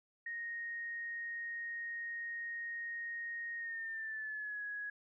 sine tone with pitch glide, 1864.7 to 1670.9 Hz, A#6 to G#6, 0 to +10 cents, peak -39 dBFS, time 0.26-4.9 s, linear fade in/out 5 ms, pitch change -190 cents, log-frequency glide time 3.58-4.63 s, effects none

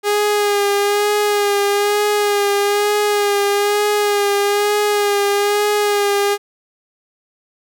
sawtooth tone with vibrato, 410 Hz, G#4, 22 cents flat, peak -10 dBFS, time 0.03-6.38 s, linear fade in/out 50 ms, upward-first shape sine, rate 1.1 Hz, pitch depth 27 cents each way, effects none

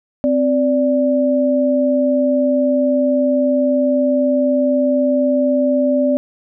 sine tone pair together, 260.1 / 584 Hz, C4 / D5, -10 / -10 cents, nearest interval octave + major second, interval 1400 cents, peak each -15 dBFS, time 0.24-6.17 s, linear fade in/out 0 ms, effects none

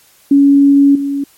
sine tone with level steps, 280.4 Hz, C#4, 20 cents sharp, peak -4 / -14 dBFS, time 0.31-1.24 s, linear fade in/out 5 ms, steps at 0.95 s, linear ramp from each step 5 ms, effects white hiss -48 dBFS RMS until 1.37 s + MP3 64 kbps

